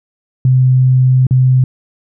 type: tone with dropouts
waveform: sine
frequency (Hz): 128.8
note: C3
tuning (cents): -27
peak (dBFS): -6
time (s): 0.45-1.64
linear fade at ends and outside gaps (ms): 2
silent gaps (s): 1.268-1.309
effects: none